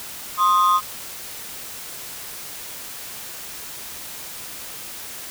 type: ring-modulated tone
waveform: triangle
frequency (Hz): 1149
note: D6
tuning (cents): -38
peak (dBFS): -9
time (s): 0.37-0.81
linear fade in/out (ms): 50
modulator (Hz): 95.2
effects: white hiss -35 dBFS RMS until 5.3 s